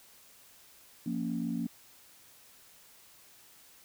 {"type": "chord", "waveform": "sine", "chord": "Bb minor", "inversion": "second", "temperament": "just", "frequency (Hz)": [174.81, 233.1, 279.7], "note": ["F3", "Bb3", "Db4"], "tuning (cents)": [2, 0, 16], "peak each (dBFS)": [-36, -33, -36], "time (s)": [1.06, 1.67], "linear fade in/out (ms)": 5, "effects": ["tanh soft clip ceiling -22 dBFS", "white hiss -58 dBFS RMS until 3.84 s"]}